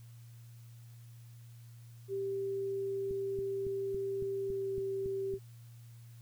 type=tone with pitch glide; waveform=sine; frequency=392 to 389.1 Hz; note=G4 to G4; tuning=0 to -13 cents; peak=-33 dBFS; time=2.08-5.39 s; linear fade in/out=50 ms; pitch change=-13 cents; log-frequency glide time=4.41-4.76 s
type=click train; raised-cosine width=5 ms; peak=-32 dBFS; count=9; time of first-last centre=3.11-5.338 s; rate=3.59 Hz
effects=added 117 Hz sine -50 dBFS peak until 6.21 s + white hiss -66 dBFS RMS until 6.21 s